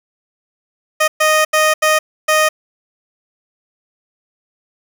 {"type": "tone bursts at uneven times", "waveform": "15% pulse", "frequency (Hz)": 620, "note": "D#5", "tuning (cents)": -6, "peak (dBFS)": -4, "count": 5, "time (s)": [[1, 1.08], [1.2, 1.45], [1.53, 1.74], [1.82, 1.99], [2.28, 2.49]], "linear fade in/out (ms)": 10, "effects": ["7-bit"]}